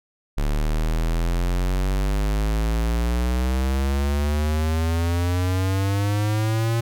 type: exponential sweep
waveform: square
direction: up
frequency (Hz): 36.07 to 116.54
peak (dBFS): -20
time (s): 0.37-6.81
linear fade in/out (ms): 10
effects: none